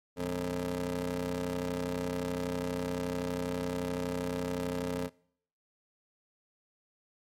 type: ring-modulated tone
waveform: 25% pulse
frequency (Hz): 91.9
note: F#2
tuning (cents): -11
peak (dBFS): -25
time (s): 0.16-5.1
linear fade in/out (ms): 50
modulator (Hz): 351
effects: noise-tail reverb RT60 0.6 s tail -23 dB re dry + MP3 64 kbps